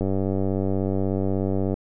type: click train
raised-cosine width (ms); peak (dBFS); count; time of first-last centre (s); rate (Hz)
2; -12; 168; 0.01-1.741; 96.5
effects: none